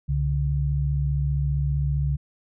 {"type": "tone pair together", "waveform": "sine", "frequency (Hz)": [67.2, 142.4], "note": ["C2", "C#3"], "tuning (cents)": [47, 47], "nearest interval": "octave + minor second", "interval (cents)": 1300, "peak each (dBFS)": [-24, -23], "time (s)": [0.08, 2.17], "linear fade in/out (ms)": 20, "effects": []}